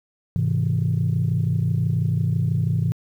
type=chord; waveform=sine; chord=Ab augmented; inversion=none; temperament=just; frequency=103.83 / 129.78 / 162.23 Hz; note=Ab2 / C3 / E3; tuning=0 / -14 / -27 cents; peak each=-22 dBFS; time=0.36-2.92 s; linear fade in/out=0 ms; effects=tanh soft clip ceiling -12 dBFS + 9-bit